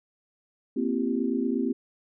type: chord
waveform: sine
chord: C dominant seventh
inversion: third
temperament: equal with one note detuned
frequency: 233.1 / 261.6 / 338.1 / 392 Hz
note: Bb3 / C4 / E4 / G4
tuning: 0 / 0 / +44 / 0 cents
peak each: -29 / -27 / -32 / -32 dBFS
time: 0.76-1.73 s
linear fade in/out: 10 ms
effects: none